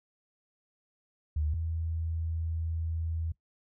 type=tone pair in turn; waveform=sine; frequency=75.9 / 81.67 Hz; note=D#2 / E2; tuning=-42 / -16 cents; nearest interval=minor second; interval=126 cents; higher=second; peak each=-27 / -30 dBFS; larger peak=first; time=1.36-1.54 / 1.54-3.32 s; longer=second; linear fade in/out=5 ms; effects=noise-tail reverb RT60 0.1 s tail -19 dB re dry